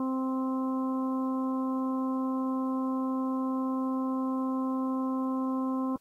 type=harmonic tone; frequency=261.6 Hz; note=C4; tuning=in tune; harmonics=1 / 2 / 3 / 4 / 5; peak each=-28 / -39 / -44 / -37 / -48 dBFS; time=0-5.96 s; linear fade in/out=2 ms; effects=white hiss -70 dBFS RMS until 6 s + AAC 48 kbps